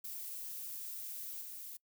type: noise with level steps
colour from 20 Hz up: violet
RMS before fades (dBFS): -44 / -47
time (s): 0.04-1.77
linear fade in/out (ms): 5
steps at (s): 1.41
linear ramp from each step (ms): 10
effects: noise-tail reverb RT60 0.1 s tail -24 dB re dry